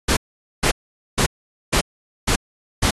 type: noise bursts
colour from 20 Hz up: pink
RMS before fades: -17 dBFS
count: 6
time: 0.08-2.908 s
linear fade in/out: 10 ms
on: 88 ms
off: 460 ms
effects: low-pass 11000 Hz 12 dB/octave + AAC 32 kbps